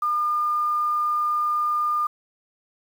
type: tone with quantisation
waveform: sine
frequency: 1208 Hz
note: D6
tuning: 48 cents sharp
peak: -20 dBFS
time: 0.02-2.07 s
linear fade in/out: 5 ms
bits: 8
effects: none